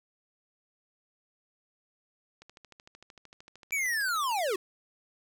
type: click train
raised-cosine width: 0.2 ms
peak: -33 dBFS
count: 27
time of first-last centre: 2.42-4.39 s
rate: 13.2 Hz
type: linear sweep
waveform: square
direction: down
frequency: 2349 to 349.2 Hz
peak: -28 dBFS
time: 3.72-4.56 s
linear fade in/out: 5 ms
effects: none